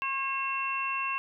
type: harmonic tone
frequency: 540 Hz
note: C#5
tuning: 45 cents flat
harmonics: 2 / 3 / 4 / 5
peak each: -32 / -41 / -43 / -31 dBFS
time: 0.02-1.18 s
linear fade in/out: 0 ms
effects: none